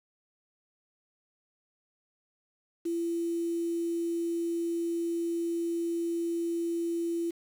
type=tone with quantisation; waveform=sine; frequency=337.5 Hz; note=E4; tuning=41 cents sharp; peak=-28 dBFS; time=2.85-7.31 s; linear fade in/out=10 ms; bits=8; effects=none